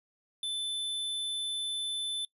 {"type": "tone", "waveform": "square", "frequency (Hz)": 3520, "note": "A7", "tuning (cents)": 0, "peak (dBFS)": -32, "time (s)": [0.43, 2.25], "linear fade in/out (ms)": 2, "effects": ["noise-tail reverb RT60 0.1 s tail -23 dB re dry", "resampled to 32000 Hz"]}